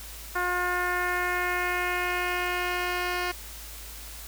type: tone with low-pass filter sweep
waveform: 10% pulse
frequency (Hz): 357.5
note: F4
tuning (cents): +41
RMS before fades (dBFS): -28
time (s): 0.35-3.32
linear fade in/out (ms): 10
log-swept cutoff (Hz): 1500 to 3800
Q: 2.2
effects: added 54 Hz sine -43 dBFS peak until 4.27 s + white hiss -43 dBFS RMS until 4.27 s